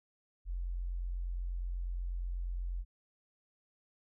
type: tone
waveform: sine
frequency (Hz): 44.15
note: F1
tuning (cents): +20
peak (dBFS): -34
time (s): 0.45-2.85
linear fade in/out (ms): 50
effects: none